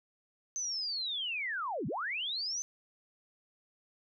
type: linear two-way sweep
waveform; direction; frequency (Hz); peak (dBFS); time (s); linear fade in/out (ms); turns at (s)
sine; down then up; 6240 to 115.8 to 6240; -33; 0.56-2.62; 0; 1.87
effects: none

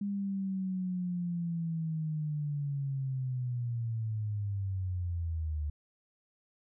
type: linear sweep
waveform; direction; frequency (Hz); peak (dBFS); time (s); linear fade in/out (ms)
sine; down; 202.9 to 73.42; -31; 0.01-5.7; 5
effects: none

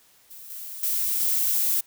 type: noise with level steps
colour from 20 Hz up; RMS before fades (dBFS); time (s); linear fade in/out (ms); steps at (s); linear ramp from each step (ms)
violet; -43 / -37 / -25 / -23; 0.3-1.81; 10; 0.5 / 0.83 / 1.2; 2
effects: white hiss -58 dBFS RMS until 1.86 s

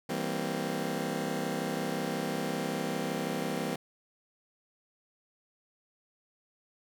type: chord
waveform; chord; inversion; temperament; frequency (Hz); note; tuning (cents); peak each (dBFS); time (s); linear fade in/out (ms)
20% pulse; C dominant seventh; first; just; 163.52 / 196.22 / 235.5 / 261.6; E3 / G3 / Bb3 / C4; -14 / +2 / +18 / 0; -32; 0.09-3.76; 5
effects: none

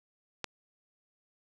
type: click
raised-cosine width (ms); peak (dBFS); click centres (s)
0.2; -16; 0.443
effects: none

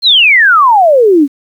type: exponential sweep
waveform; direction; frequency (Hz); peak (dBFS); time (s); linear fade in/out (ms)
sine; down; 4308 to 265.2; -3; 0.02-1.28; 50
effects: 7-bit

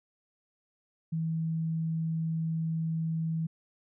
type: tone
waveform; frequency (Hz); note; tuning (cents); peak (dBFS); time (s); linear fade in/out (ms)
sine; 162; E3; -30; -28; 1.12-3.47; 10
effects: none

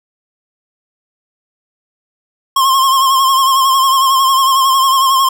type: tone with vibrato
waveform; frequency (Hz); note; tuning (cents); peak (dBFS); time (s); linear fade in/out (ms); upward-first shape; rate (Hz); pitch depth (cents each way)
square; 1069; C6; +37; -9; 2.56-5.29; 5; sine; 11; 49
effects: none

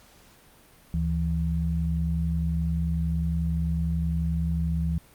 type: tone pair together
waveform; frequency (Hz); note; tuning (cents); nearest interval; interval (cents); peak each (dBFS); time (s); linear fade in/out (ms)
sine; 73.71 / 164.9; D2 / E3; +7 / +1; octave + major second; 1394; -26; 0.94-4.98; 0
effects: pink hiss -55 dBFS RMS until 5.14 s + Opus 48 kbps

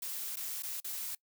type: noise with dropouts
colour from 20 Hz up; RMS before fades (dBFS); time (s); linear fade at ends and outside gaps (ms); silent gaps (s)
blue; -39; 0.02-1.15; 5; 0.359-0.368 / 0.624-0.632 / 0.803-0.844
effects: noise-tail reverb RT60 0.1 s tail -23 dB re dry

